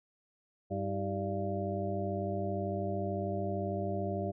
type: harmonic tone with a mistuned harmonic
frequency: 98 Hz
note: G2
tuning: in tune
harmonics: 1 / 2 / 3 / 4 / 6 / 7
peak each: -37 / -38 / -42 / -39 / -39 / -39 dBFS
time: 0.7-4.32 s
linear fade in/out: 20 ms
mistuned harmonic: 3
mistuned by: +140 cents
effects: none